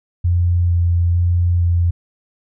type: tone with vibrato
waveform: sine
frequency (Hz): 86.9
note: F2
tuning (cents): -8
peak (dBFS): -12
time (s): 0.24-1.91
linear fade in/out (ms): 10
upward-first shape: square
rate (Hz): 1.1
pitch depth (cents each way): 11
effects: none